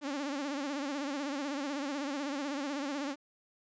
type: tone with vibrato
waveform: sawtooth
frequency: 282.4 Hz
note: C#4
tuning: 32 cents sharp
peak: -30 dBFS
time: 0.01-3.16 s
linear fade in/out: 50 ms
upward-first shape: sine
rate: 16 Hz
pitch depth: 100 cents each way
effects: resampled to 16000 Hz + 11-bit